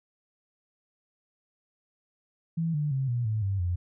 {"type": "tone with pitch steps", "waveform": "sine", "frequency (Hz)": [164.81, 148.54, 133.87, 120.65, 108.73, 98, 88.32], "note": ["E3", "D3", "C3", "B2", "A2", "G2", "F2"], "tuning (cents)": [0, 20, 40, -40, -20, 0, 20], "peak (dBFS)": -25, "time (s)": [2.57, 3.76], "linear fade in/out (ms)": 10, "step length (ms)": 170, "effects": []}